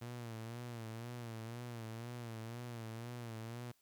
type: tone with vibrato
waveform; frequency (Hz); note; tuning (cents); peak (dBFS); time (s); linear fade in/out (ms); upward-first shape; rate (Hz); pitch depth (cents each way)
sawtooth; 116.54; A#2; 0; -40; 0.01-3.72; 10; sine; 2; 77
effects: white hiss -75 dBFS RMS until 3.81 s